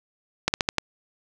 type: slowing click train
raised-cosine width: 0.2 ms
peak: -3 dBFS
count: 5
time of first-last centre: 0.48-0.783 s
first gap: 59 ms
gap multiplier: 1.17
effects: none